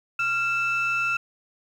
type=tone pair together; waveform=sine; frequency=1383.2 / 2640 Hz; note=F6 / E7; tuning=-17 / +2 cents; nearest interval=major seventh; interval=1119 cents; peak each=-23 / -23 dBFS; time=0.19-1.17 s; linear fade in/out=5 ms; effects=tanh soft clip ceiling -18 dBFS + 9-bit